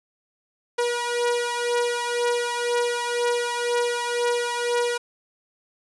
sawtooth beating tone pair, 480 / 482 Hz, B4 / B4, -49 / -42 cents, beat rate 2 Hz, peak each -20 / -23 dBFS, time 0.78-4.98 s, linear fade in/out 10 ms, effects resampled to 24000 Hz

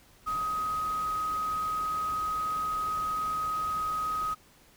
sine tone in noise, 1259 Hz, D#6, 20 cents sharp, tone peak -28 dBFS, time 0.26-4.35 s, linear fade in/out 20 ms, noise pink, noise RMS -45 dBFS, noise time 0.26-4.35 s, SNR +14 dB, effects pink hiss -59 dBFS RMS until 4.76 s

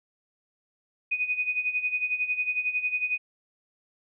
sine tone with tremolo, 2489 Hz, D#7, in tune, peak -22 dBFS, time 1.11-3.18 s, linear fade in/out 10 ms, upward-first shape sine, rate 11 Hz, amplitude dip 75%, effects none

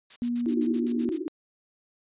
blue noise bursts, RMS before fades -40 dBFS, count 9, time 0.1-1.178 s, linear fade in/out 5 ms, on 62 ms, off 65 ms
sine tone, 240.1 Hz, B3, 49 cents flat, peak -25 dBFS, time 0.22-1.09 s, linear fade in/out 0 ms
pink band-pass noise, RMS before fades -30 dBFS, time 0.46-1.28 s, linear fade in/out 0 ms, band 300 to 360 Hz, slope 96 dB/octave
effects resampled to 8000 Hz

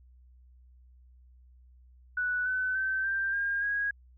sine tone with pitch steps, 1480 / 1512 / 1544.6 / 1578 / 1612.1 / 1646.9 Hz, F#6 / F#6 / G6 / G6 / G6 / G#6, 0 / +37 / -26 / +11 / +48 / -15 cents, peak -27 dBFS, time 2.17-3.91 s, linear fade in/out 5 ms, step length 290 ms, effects added 62 Hz sine -54 dBFS peak until 4.17 s

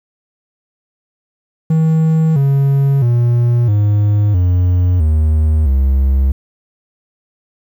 triangle tone with pitch steps, 159.8 / 138.31 / 119.71 / 103.62 / 89.68 / 77.63 / 67.19 Hz, D#3 / C#3 / A#2 / G#2 / F2 / D#2 / C2, +47 / -4 / +46 / -3 / +46 / -3 / +47 cents, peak -7 dBFS, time 1.7-6.32 s, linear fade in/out 5 ms, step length 660 ms, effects 8-bit

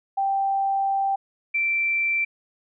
sine tone pair in turn, 784 / 2344 Hz, G5 / D7, 0 / -4 cents, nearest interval octave + perfect fifth, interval 1896 cents, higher second, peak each -20 dBFS, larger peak neither, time 0.17-1.16 / 1.54-2.25 s, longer first, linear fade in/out 10 ms, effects none

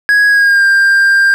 triangle tone with pitch glide, 1661.2 to 1592.6 Hz, G#6 to G6, 0 to +27 cents, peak -4 dBFS, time 0.09-1.34 s, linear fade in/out 0 ms, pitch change -73 cents, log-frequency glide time 0.28-0.65 s, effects none

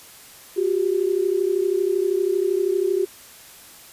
sine tone pair together, 361.7 / 394.4 Hz, F#4 / G4, -39 / +11 cents, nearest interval minor second, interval 150 cents, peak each -21 dBFS, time 0.56-3.06 s, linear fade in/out 20 ms, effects white hiss -45 dBFS RMS until 3.92 s + resampled to 32000 Hz

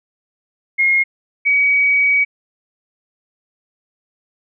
sine tone pair in turn, 2147 / 2265 Hz, C7 / C#7, +44 / +37 cents, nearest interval minor second, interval 93 cents, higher second, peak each -11 dBFS, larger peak neither, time 0.78-1.04 / 1.45-2.25 s, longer second, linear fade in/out 20 ms, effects none

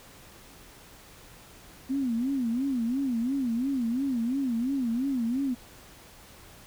sine tone with vibrato, 251.8 Hz, B3, 34 cents sharp, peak -25 dBFS, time 1.89-5.55 s, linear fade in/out 20 ms, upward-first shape sine, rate 2.9 Hz, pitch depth 180 cents each way, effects pink hiss -51 dBFS RMS until 6.66 s

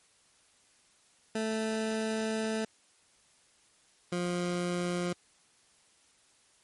20% pulse tone pair in turn, 220 / 176.51 Hz, A3 / F3, 0 / +19 cents, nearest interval major third, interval 381 cents, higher first, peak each -25 dBFS, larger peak neither, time 1.35-2.65 / 4.12-5.13 s, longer first, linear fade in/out 5 ms, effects white hiss -65 dBFS RMS until 6.63 s + MP3 48 kbps

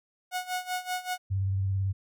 sawtooth tone with tremolo, 731 Hz, F#5, 21 cents flat, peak -24 dBFS, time 0.31-1.18 s, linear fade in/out 50 ms, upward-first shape sine, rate 5.2 Hz, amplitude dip 85%
sine tone with vibrato, 96.7 Hz, G2, 23 cents flat, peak -25 dBFS, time 1.3-1.93 s, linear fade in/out 20 ms, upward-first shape sine, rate 18 Hz, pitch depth 31 cents each way
effects none

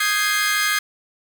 sawtooth chord, Ab major seventh, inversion second, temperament equal, 1244.5 / 1568 / 1661.2 / 2093 Hz, Eb6 / G6 / Ab6 / C7, 0 / 0 / 0 / 0 cents, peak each -21 / -23 / -19 / -19 dBFS, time 0-0.79 s, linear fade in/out 5 ms, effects none

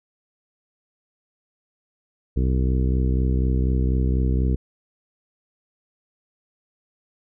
harmonic tone, 64.1 Hz, C2, 35 cents flat, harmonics 1 / 2 / 3 / 4 / 5 / 6 / 7, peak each -19 / -25 / -29 / -31 / -33 / -35 / -36 dBFS, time 2.36-4.56 s, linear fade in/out 10 ms, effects none

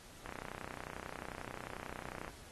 click train, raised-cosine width 0.5 ms, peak -28 dBFS, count 64, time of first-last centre 0.26-2.279 s, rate 31.2 Hz, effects pink hiss -56 dBFS RMS until 2.51 s + AAC 32 kbps

